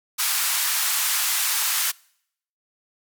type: band-pass noise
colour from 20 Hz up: white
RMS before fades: -23 dBFS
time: 0.18-1.92 s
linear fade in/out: 20 ms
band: 910 to 16000 Hz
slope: 24 dB/octave
effects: noise-tail reverb RT60 0.7 s tail -25 dB re dry